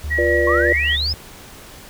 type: tone with vibrato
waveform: sine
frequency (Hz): 73.42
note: D2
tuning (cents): 0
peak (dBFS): -23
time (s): 0.04-1.14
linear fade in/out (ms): 0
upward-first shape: sine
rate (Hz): 4.9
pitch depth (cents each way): 24
type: tone with tremolo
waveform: sine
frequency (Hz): 1913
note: A#6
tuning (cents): +44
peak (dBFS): -17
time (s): 0.1-0.97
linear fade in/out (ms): 20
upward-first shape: sine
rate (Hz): 5.2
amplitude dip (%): 30
type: chord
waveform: sine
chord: B diminished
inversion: second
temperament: equal with one note detuned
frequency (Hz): 349.2 / 485.4 / 587.3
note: F4 / B4 / D5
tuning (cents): 0 / -30 / 0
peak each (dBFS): -20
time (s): 0.18-0.73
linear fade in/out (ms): 5
type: exponential sweep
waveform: sine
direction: up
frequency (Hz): 1064 to 5290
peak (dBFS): -19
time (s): 0.47-1.13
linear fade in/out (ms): 5
effects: pink hiss -40 dBFS RMS until 1.89 s